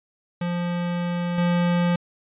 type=tone with level steps; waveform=square; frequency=174.61 Hz; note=F3; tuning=in tune; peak=-24 / -19 dBFS; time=0.41-1.96 s; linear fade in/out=5 ms; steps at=1.38 s; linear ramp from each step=2 ms; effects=resampled to 8000 Hz